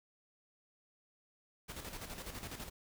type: noise with tremolo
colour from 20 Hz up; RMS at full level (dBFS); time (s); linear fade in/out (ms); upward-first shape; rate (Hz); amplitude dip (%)
pink; -44; 1.68-2.7; 20; square; 12; 55
effects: none